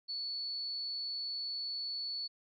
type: tone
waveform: sine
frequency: 4435 Hz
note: C#8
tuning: in tune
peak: -36 dBFS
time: 0.08-2.28 s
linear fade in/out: 20 ms
effects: none